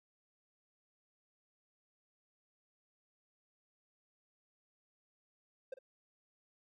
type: tone with echo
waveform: triangle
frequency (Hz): 523.3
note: C5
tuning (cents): 0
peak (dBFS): -37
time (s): 5.72-5.74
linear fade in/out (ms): 5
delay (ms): 49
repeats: 1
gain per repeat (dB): -14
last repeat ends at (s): 5.789
effects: none